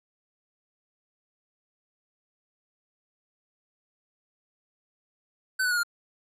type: tone with pitch steps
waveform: square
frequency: 1521 / 1482 / 1443.9 / 1406.9 Hz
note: F#6 / F#6 / F#6 / F6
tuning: +47 / +2 / -43 / +12 cents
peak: -24 dBFS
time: 5.59-5.834 s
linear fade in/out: 10 ms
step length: 61 ms
effects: resampled to 32000 Hz